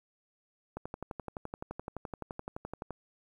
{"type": "click train", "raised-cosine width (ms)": 1, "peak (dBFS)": -24, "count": 26, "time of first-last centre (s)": [0.77, 2.907], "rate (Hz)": 11.7, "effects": ["10-bit"]}